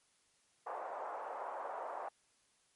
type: band-pass noise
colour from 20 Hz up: white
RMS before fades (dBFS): -43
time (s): 0.66-2.09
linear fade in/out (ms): 10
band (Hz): 560 to 980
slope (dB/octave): 24
effects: white hiss -73 dBFS RMS until 2.75 s + MP3 48 kbps